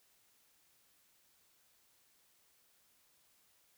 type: silence
effects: white hiss -71 dBFS RMS until 3.77 s